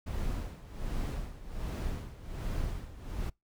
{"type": "noise with tremolo", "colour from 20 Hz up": "brown", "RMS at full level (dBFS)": -33, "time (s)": [0.06, 3.3], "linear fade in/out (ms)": 10, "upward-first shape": "sine", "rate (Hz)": 1.3, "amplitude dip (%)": 80, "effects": ["noise-tail reverb RT60 0.2 s tail -26 dB re dry"]}